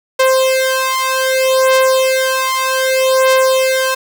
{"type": "beating tone pair", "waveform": "sawtooth", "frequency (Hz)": [523.3, 523.94], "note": ["C5", "C5"], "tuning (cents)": [0, 2], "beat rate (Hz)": 0.64, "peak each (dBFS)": -10, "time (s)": [0.19, 3.95], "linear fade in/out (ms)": 10, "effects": []}